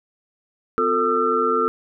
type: tone cluster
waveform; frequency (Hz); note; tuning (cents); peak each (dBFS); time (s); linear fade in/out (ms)
sine; 254.3 / 357.7 / 446.7 / 1220 / 1341; C4 / F4 / A4 / D#6 / E6; -49 / +41 / +26 / -34 / +29; -28 / -27 / -21 / -24 / -21; 0.78-1.68; 0
effects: none